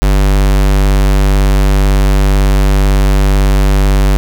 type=tone; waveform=square; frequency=49 Hz; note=G1; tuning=in tune; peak=-7 dBFS; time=0.02-4.17 s; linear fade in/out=0 ms; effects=none